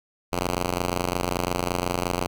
5% pulse ring-modulated tone, 88.7 Hz, F2, 27 cents sharp, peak -10 dBFS, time 0.32-2.27 s, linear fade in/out 5 ms, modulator 31.6 Hz, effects none

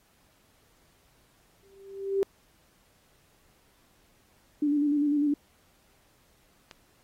sine tone with exponential growth, 392 Hz, G4, in tune, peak -20 dBFS, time 1.63-2.23 s, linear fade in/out 0 ms, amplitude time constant 130 ms
sine tone with vibrato, 291.9 Hz, D4, 10 cents flat, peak -22 dBFS, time 4.62-5.34 s, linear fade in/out 5 ms, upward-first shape square, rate 10 Hz, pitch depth 32 cents each way
click, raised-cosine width 0.2 ms, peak -26 dBFS, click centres 6.712 s
effects pink hiss -65 dBFS RMS until 7.03 s + AAC 48 kbps

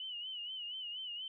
sine tone with vibrato, 2960 Hz, F#7, in tune, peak -40 dBFS, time 0-1.28 s, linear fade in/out 2 ms, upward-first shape sine, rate 4.2 Hz, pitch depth 82 cents each way, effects none

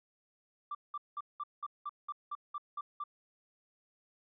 sine tone bursts, 1174.7 Hz, D6, in tune, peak -35 dBFS, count 11, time 0.71-3.039 s, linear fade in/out 5 ms, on 39 ms, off 190 ms, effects tanh soft clip ceiling -32 dBFS

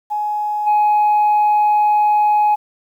sine tone with level steps, 840 Hz, G#5, 19 cents sharp, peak -17 / -9 dBFS, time 0.1-2.56 s, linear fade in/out 20 ms, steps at 0.66 s, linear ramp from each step 20 ms, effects tanh soft clip ceiling -9 dBFS + 8-bit

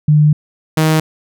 sine / sawtooth tone pair in turn, 150.5 / 157.31 Hz, D3 / D#3, +43 / +19 cents, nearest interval minor second, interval 76 cents, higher second, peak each -6 dBFS, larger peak neither, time 0.08-0.33 / 0.77-1 s, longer first, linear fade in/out 5 ms, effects none

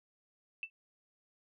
sine tone with exponential decay, 2658 Hz, E7, 14 cents sharp, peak -32 dBFS, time 0.63-0.7 s, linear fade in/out 1 ms, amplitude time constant 15 ms, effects none

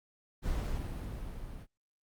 brown noise with level ramp, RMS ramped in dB -32 to -45 dBFS, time 0.42-1.67 s, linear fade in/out 50 ms, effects Opus 48 kbps

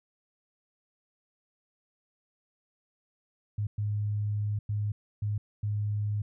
sine tone bursts at uneven times, 104.3 Hz, G#2, 8 cents sharp, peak -27 dBFS, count 5, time 3.58-3.67 / 3.78-4.59 / 4.69-4.92 / 5.22-5.38 / 5.63-6.22 s, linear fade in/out 5 ms, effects none

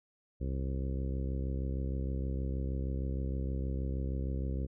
harmonic tone, 66.4 Hz, C2, 26 cents sharp, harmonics 1 / 2 / 3 / 4 / 5 / 6 / 7 / 8, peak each -33 / -39 / -43 / -45 / -47 / -49 / -50 / -51 dBFS, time 0.4-4.67 s, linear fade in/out 20 ms, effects none

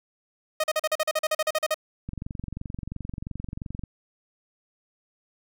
sawtooth tone bursts, 622.3 Hz, D#5, in tune, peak -18 dBFS, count 15, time 0.6-1.744 s, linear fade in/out 5 ms, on 38 ms, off 41 ms
click train, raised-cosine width 5 ms, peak -21 dBFS, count 41, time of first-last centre 2.09-3.837 s, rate 22.9 Hz
effects none

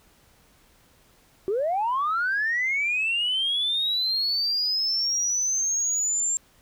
sine linear sweep, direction up, 367.3 to 7410 Hz, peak -21 dBFS, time 1.48-6.37 s, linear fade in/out 0 ms, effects tanh soft clip ceiling -18 dBFS + pink hiss -59 dBFS RMS until 6.61 s

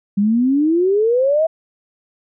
sine exponential sweep, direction up, 196 to 659.3 Hz, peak -12 dBFS, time 0.17-1.47 s, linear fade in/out 10 ms, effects none

